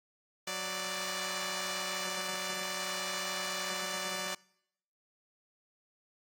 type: tone pair together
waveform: 5% pulse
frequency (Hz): 185 / 588.4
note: F#3 / D5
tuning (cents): 0 / +3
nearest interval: octave + minor sixth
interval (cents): 2003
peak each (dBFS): -29 / -25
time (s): 0.47-4.35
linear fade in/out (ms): 5
effects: noise-tail reverb RT60 0.8 s tail -25 dB re dry + AAC 48 kbps